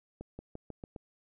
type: accelerating click train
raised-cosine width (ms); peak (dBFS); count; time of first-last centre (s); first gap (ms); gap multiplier
2; -29; 6; 0.21-0.962; 180; 0.91
effects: none